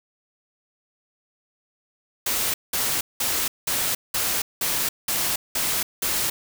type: noise bursts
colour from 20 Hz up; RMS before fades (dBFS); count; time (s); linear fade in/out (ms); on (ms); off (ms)
white; -24; 9; 2.26-6.3; 5; 280; 190
effects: none